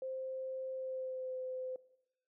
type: tone with pitch glide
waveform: sine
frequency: 523.3 to 513.7 Hz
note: C5 to C5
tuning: 0 to -32 cents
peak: -38 dBFS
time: 0.02-1.76 s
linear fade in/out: 2 ms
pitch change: -32 cents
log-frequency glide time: 0.73-1.36 s
effects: noise-tail reverb RT60 0.8 s tail -19 dB re dry